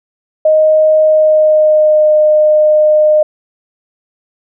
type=tone with pitch glide; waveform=sine; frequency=622.3 to 610.9 Hz; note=D#5 to D#5; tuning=0 to -32 cents; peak=-5 dBFS; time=0.45-3.23 s; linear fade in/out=5 ms; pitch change=-32 cents; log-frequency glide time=1.01-2.14 s; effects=none